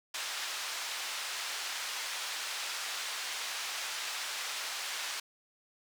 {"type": "band-pass noise", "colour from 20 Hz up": "white", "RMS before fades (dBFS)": -38, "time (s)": [0.14, 5.2], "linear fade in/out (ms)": 5, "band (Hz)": [870, 5300], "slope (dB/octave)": 12, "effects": []}